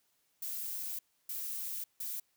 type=noise bursts at uneven times; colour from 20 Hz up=violet; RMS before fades=-39 dBFS; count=3; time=0.42-0.99 / 1.29-1.84 / 2-2.2 s; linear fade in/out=5 ms; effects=white hiss -75 dBFS RMS until 2.36 s